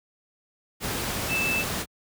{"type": "tone in noise", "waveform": "sine", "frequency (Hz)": 2637, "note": "E7", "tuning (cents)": 0, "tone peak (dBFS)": -24, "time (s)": [1.28, 1.65], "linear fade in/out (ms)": 50, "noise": "pink", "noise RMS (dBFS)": -29, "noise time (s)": [0.8, 1.86], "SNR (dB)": 2, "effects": ["high-pass 60 Hz 12 dB/octave"]}